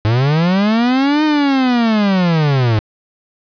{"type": "linear two-way sweep", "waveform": "45% pulse", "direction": "up then down", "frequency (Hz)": [103.83, 310, 103.83], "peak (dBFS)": -11, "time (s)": [0.05, 2.79], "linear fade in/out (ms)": 0, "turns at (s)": 1.24, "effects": ["resampled to 11025 Hz", "7-bit"]}